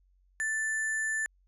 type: tone with sample-and-hold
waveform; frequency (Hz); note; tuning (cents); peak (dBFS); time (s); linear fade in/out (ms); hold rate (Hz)
sine; 1760; A6; 0; -28; 0.4-1.26; 0; 8820
effects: added 46 Hz sine -63 dBFS peak until 1.47 s + resampled to 32000 Hz